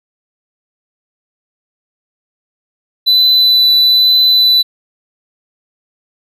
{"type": "tone with vibrato", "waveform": "triangle", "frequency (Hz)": 3994, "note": "B7", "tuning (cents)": 19, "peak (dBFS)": -5, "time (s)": [3.06, 4.63], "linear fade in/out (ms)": 20, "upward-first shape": "triangle", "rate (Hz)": 1.1, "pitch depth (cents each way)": 9, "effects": []}